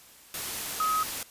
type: tone in noise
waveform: sine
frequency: 1268 Hz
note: D#6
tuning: 32 cents sharp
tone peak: -24 dBFS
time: 0.8-1.03 s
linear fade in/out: 2 ms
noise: white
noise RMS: -34 dBFS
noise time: 0.34-1.23 s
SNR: +7 dB
effects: white hiss -53 dBFS RMS until 1.3 s + resampled to 32000 Hz